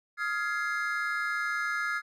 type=chord; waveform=triangle; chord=F minor seventh; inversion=third; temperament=just; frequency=1257.2 / 1396.9 / 1676.3 / 2095 Hz; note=Eb6 / F6 / Ab6 / C7; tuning=+18 / 0 / +16 / +2 cents; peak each=-34 / -31 / -31 / -35 dBFS; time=0.17-2.02 s; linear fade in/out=50 ms; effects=none